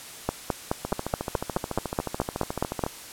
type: two click trains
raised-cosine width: 1 ms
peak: -9 / -14 dBFS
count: 13 / 29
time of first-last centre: 0.29-2.838 / 0.85-2.864 s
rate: 4.71 / 13.9 Hz
effects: white hiss -42 dBFS RMS until 3.12 s + low-pass 12000 Hz 12 dB/octave